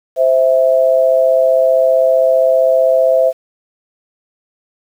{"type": "tone pair together", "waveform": "sine", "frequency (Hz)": [521, 656.4], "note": ["C5", "E5"], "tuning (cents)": [-7, -8], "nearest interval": "major third", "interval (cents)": 399, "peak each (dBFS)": -11, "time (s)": [0.16, 3.33], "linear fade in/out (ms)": 50, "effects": ["7-bit"]}